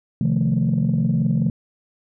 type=chord; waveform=sine; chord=F dominant seventh; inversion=second; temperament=equal; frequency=130.81 / 155.56 / 174.61 / 220 Hz; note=C3 / Eb3 / F3 / A3; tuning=0 / 0 / 0 / 0 cents; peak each=-21 dBFS; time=0.21-1.5 s; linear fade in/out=2 ms; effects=tanh soft clip ceiling -11 dBFS